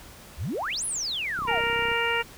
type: exponential two-way sweep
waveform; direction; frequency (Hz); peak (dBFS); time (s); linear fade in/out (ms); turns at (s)
sine; up then down; 55 to 11000 to 557; -27; 0.37-1.62; 50; 0.85
type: click train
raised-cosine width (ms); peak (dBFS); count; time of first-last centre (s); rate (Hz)
3; -27; 18; 1.39-1.916; 32.3
type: harmonic tone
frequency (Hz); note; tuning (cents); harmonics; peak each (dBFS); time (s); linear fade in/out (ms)
466.2; A#4; 0; 1 / 2 / 3 / 4 / 5 / 6; -30 / -30 / -30 / -30 / -30 / -30; 1.47-2.23; 20
effects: pink hiss -47 dBFS RMS until 2.37 s